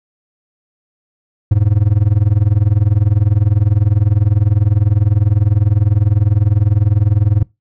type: tone with tremolo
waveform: triangle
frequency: 103.83 Hz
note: G#2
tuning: in tune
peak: -3 dBFS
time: 1.51-7.43 s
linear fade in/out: 5 ms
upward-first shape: triangle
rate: 20 Hz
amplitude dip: 100%
effects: noise-tail reverb RT60 0.2 s tail -23 dB re dry